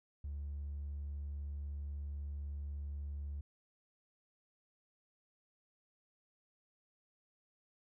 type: tone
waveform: triangle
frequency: 71.9 Hz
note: D2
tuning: 36 cents flat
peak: -36 dBFS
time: 0.24-3.41 s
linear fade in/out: 5 ms
effects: tanh soft clip ceiling -36 dBFS